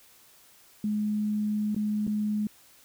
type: tone with dropouts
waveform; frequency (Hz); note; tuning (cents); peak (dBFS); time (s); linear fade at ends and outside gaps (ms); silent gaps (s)
sine; 210.7; G#3; +25; -25; 0.84-2.47; 2; 1.747-1.763 / 2.068-2.076
effects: white hiss -57 dBFS RMS until 2.84 s